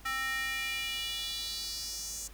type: tone with high-pass filter sweep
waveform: square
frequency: 264.8 Hz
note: C4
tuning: 21 cents sharp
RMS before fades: -36 dBFS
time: 0.05-2.28 s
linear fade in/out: 10 ms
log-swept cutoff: 1500 to 6900 Hz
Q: 3.5
effects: added 50 Hz sine -51 dBFS peak until 2.33 s + pink hiss -56 dBFS RMS until 2.33 s